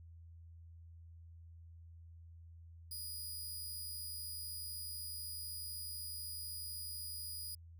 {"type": "tone", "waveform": "10% pulse", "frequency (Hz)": 4924, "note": "D#8", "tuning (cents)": -19, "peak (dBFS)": -36, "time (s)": [2.91, 7.55], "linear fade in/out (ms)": 5, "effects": ["added 83 Hz sine -53 dBFS peak until 7.79 s"]}